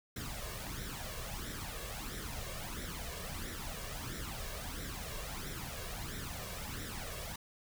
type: noise with flanger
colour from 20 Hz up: pink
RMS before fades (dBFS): -42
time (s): 0.16-7.36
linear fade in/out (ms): 5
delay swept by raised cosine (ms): 0.53 to 1.83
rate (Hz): 1.5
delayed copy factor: +0.65
effects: none